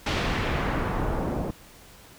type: noise with low-pass filter sweep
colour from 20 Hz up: pink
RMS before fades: -27 dBFS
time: 0.06-1.51 s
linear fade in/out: 5 ms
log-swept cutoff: 4200 to 580 Hz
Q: 0.94
effects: pink hiss -50 dBFS RMS until 2.18 s